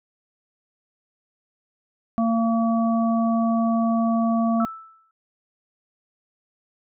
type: harmonic tone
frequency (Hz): 228.1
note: A#3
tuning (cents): -37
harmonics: 1 / 3 / 5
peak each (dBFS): -19 / -25 / -30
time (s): 2.18-4.65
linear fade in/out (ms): 0
type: tone with exponential decay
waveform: sine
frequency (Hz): 1318.5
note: E6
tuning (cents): 0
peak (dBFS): -24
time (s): 4.6-5.11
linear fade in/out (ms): 2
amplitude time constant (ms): 110
effects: none